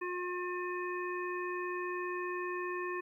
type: harmonic tone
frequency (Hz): 358.5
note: F4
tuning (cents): +45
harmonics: 1 / 3 / 5 / 7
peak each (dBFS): -37 / -40 / -42 / -46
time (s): 0.01-3.01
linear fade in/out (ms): 10
effects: 12-bit